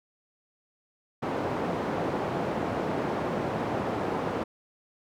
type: band-pass noise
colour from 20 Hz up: white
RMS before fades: -30 dBFS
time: 1.22-4.44 s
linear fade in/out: 10 ms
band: 120 to 680 Hz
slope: 12 dB/octave
effects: none